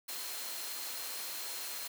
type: tone in noise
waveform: sine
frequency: 4186 Hz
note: C8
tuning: in tune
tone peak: -48 dBFS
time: 0.08-1.88 s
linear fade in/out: 10 ms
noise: white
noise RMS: -41 dBFS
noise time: 0.08-1.88 s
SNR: -10 dB
effects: high-pass 400 Hz 12 dB/octave